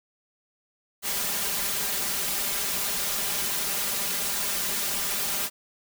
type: noise with comb filter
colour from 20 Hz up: white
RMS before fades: -28 dBFS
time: 1.02-5.5 s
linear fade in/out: 50 ms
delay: 5 ms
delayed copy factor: +0.9
effects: none